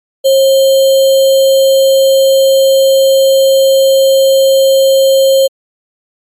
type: tone with sample-and-hold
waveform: sine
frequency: 538 Hz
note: C5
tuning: 48 cents sharp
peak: -4 dBFS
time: 0.24-5.48 s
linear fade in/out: 20 ms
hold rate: 3675 Hz
effects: MP3 64 kbps